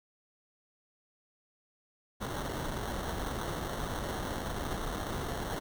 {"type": "noise with sample-and-hold", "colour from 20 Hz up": "pink", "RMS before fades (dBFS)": -36, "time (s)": [2.2, 5.6], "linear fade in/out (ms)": 20, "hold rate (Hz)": 2450, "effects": []}